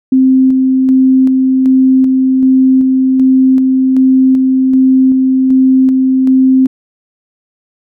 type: tone with tremolo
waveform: sine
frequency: 261.5 Hz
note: C4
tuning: 1 cent flat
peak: -4 dBFS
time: 0.12-6.67 s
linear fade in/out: 5 ms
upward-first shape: square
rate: 1.3 Hz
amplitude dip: 25%
effects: none